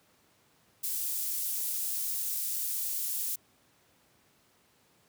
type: high-pass noise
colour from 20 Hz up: pink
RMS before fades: -33 dBFS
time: 0.83-3.36 s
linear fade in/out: 10 ms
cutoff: 11000 Hz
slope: 12 dB/octave
effects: pink hiss -66 dBFS RMS until 5.08 s + high-pass 100 Hz 12 dB/octave